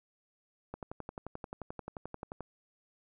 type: click train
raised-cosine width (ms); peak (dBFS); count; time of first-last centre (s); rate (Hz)
1; -26; 20; 0.74-2.407; 11.4
effects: none